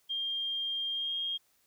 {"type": "tone with pitch glide", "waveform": "sine", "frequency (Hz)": [3204, 3237], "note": ["G7", "G#7"], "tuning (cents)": [37, -45], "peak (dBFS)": -31, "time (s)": [0.09, 1.38], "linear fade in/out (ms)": 20, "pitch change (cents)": 18, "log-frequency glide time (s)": [0.91, 1.13], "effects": ["white hiss -70 dBFS RMS until 1.66 s"]}